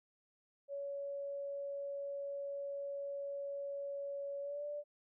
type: tone with pitch glide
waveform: sine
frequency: 562 to 585.5 Hz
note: C#5 to D5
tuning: +24 to -5 cents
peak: -39 dBFS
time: 0.68-4.84 s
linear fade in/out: 50 ms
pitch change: +71 cents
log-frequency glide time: 4.41-4.65 s
effects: none